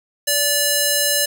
square tone with band-pass filter, 580 Hz, D5, 22 cents flat, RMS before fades -18 dBFS, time 0.27-1.26 s, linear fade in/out 10 ms, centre 11000 Hz, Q 0.54, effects none

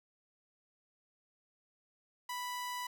sawtooth tone, 987.8 Hz, B5, in tune, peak -34 dBFS, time 2.29-2.87 s, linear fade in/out 5 ms, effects none

